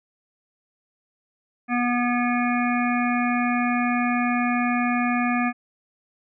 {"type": "harmonic tone", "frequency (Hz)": 243.2, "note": "B3", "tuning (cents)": -26, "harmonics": [1, 3, 5, 7, 9, 10], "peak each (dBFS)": [-22, -27, -29, -30, -32, -32], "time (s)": [1.68, 5.53], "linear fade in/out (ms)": 50, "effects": []}